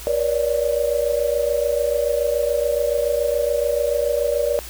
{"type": "tone cluster", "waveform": "sine", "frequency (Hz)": [478.6, 566, 593], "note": ["A#4", "C#5", "D5"], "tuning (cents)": [46, 36, 17], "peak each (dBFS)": -22, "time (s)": [0.07, 4.59], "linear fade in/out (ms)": 0, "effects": ["added 60 Hz sine -37 dBFS peak until 4.69 s", "white hiss -37 dBFS RMS until 4.69 s"]}